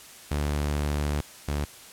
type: tone pair in turn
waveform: sawtooth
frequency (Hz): 73.42 / 72.91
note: D2 / D2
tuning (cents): 0 / -12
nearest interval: unison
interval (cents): 12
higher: first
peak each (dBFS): -21 / -22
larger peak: first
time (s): 0.31-1.21 / 1.48-1.65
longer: first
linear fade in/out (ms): 5
effects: white hiss -47 dBFS RMS until 1.92 s + low-pass 12000 Hz 12 dB/octave